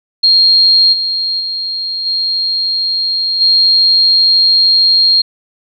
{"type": "tone with level steps", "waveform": "sine", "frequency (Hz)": 4231, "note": "C8", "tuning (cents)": 19, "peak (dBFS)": [-5, -13, -16, -12, -6], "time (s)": [0.23, 5.22], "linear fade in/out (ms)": 10, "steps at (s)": [0.92, 1.39, 2.05, 3.4], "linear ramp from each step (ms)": 20, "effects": []}